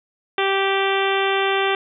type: harmonic tone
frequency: 390.3 Hz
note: G4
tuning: 8 cents flat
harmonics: 1 / 2 / 3 / 4 / 5 / 6 / 7 / 8 / 9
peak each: -21 / -24 / -26 / -27 / -28 / -29 / -29 / -30 / -31 dBFS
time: 0.38-1.75 s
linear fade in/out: 2 ms
effects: none